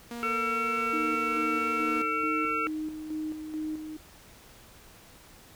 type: tone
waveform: sawtooth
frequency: 236.3 Hz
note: A#3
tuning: 24 cents sharp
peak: -32 dBFS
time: 0.11-2.02 s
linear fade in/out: 2 ms
type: harmonic tone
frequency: 449.7 Hz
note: A4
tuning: 38 cents sharp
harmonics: 1 / 3 / 5 / 6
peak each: -36 / -28 / -35 / -36 dBFS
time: 0.23-2.67 s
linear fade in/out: 0 ms
type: tone with tremolo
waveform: sine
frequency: 310.2 Hz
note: D#4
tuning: 5 cents flat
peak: -30 dBFS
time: 0.93-3.97 s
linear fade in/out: 5 ms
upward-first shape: square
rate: 2.3 Hz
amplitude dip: 50%
effects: pink hiss -53 dBFS RMS until 5.55 s